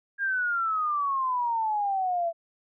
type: exponential sweep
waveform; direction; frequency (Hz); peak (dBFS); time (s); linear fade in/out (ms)
sine; down; 1627 to 662; -24; 0.18-2.33; 50
effects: none